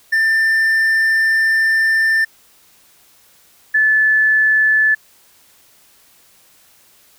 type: tone pair in turn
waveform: triangle / sine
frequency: 1787 / 1738.1 Hz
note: A6 / A6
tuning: +26 / -22 cents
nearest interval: unison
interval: 48 cents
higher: first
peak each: -10 dBFS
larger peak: neither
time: 0.12-2.25 / 3.74-4.95 s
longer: first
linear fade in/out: 10 ms
effects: white hiss -51 dBFS RMS until 7.18 s